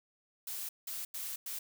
blue noise bursts at uneven times, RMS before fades -40 dBFS, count 4, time 0.47-0.69 / 0.87-1.05 / 1.14-1.36 / 1.46-1.59 s, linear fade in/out 5 ms, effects none

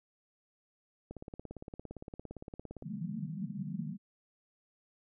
click train, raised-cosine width 2 ms, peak -30 dBFS, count 31, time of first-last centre 1.11-2.824 s, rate 17.5 Hz
pink band-pass noise, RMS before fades -39 dBFS, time 2.82-3.98 s, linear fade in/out 50 ms, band 140 to 230 Hz, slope 96 dB/octave
effects none

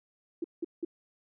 sine tone bursts, 337.5 Hz, E4, 41 cents sharp, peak -29 dBFS, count 3, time 0.42-0.849 s, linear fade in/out 5 ms, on 23 ms, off 180 ms, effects none

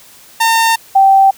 sawtooth / sine tone pair in turn, 909 / 778 Hz, A#5 / G5, -44 / -13 cents, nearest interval minor third, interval 269 cents, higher first, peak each -5 / -4 dBFS, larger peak second, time 0.4-0.76 / 0.95-1.31 s, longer neither, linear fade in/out 10 ms, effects white hiss -41 dBFS RMS until 1.37 s

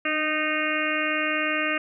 harmonic tone with a mistuned harmonic, 308.4 Hz, D#4, 15 cents flat, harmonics 1 / 2 / 4 / 5 / 6 / 7 / 8 / 9, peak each -31 / -31 / -31 / -31 / -31 / -31 / -31 / -31 dBFS, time 0.05-1.78 s, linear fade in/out 5 ms, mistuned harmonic 1, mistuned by -26 cents, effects none

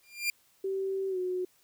sawtooth tone with exponential growth, 2393 Hz, D7, 32 cents sharp, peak -21 dBFS, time 0.03-0.3 s, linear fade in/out 2 ms, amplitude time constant 58 ms
sine tone with pitch glide, 385.9 to 365.5 Hz, G4 to F#4, -27 to -21 cents, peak -29 dBFS, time 0.64-1.45 s, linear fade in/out 5 ms, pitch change -94 cents, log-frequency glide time 1.09-1.18 s
effects white hiss -66 dBFS RMS until 1.63 s

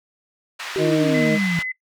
white band-pass noise, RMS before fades -32 dBFS, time 0.59-1.63 s, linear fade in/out 10 ms, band 980 to 3000 Hz, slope 12 dB/octave
sine exponential sweep, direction down, 389.8 to 163.9 Hz, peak -19 dBFS, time 0.76-1.59 s, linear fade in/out 0 ms
harmonic tone, 155.56 Hz, D#3, in tune, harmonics 1 / 2 / 3 / 4, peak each -23 / -23 / -23 / -23 dBFS, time 0.77-1.39 s, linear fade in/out 50 ms
sine tone, 2028 Hz, B6, 45 cents sharp, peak -24 dBFS, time 1.14-1.72 s, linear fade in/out 5 ms
effects noise-tail reverb RT60 0.1 s tail -18 dB re dry

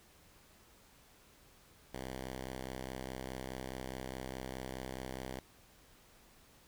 5% pulse tone, 64.8 Hz, C2, 16 cents flat, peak -30 dBFS, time 1.93-5.4 s, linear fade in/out 10 ms, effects pink hiss -63 dBFS RMS until 6.67 s

